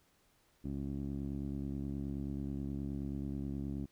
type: tone with low-pass filter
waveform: 15% pulse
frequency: 69.4 Hz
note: C#2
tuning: 3 cents sharp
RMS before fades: -39 dBFS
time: 0.64-3.86 s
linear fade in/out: 10 ms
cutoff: 300 Hz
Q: 2
effects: pink hiss -71 dBFS RMS until 3.91 s